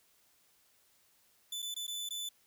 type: tone with dropouts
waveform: sawtooth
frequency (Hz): 3499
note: A7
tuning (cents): -10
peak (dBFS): -34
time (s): 1.52-2.29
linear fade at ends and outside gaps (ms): 5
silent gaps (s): 1.621-1.625 / 1.743-1.763 / 1.868-1.878 / 2.09-2.106
effects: white hiss -69 dBFS RMS until 2.46 s